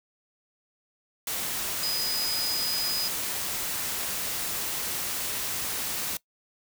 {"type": "tone in noise", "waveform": "sine", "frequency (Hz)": 4978, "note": "D#8", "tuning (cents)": 0, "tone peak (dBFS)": -27, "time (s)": [1.83, 3.08], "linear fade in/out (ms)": 2, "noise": "white", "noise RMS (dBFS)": -31, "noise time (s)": [1.27, 6.17], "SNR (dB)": 1, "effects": ["noise-tail reverb RT60 0.1 s tail -21 dB re dry"]}